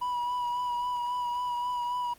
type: tone with vibrato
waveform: triangle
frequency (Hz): 977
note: B5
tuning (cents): -19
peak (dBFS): -26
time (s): 0.01-2.14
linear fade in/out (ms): 10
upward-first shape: sine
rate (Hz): 3.7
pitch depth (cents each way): 24
effects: pink hiss -56 dBFS RMS until 2.18 s + Opus 24 kbps